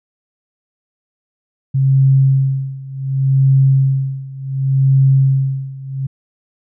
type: tone with tremolo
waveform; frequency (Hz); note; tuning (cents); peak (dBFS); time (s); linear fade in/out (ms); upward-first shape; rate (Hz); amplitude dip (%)
sine; 134.8; C#3; -48; -7; 1.74-6.07; 10; sine; 0.68; 90
effects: none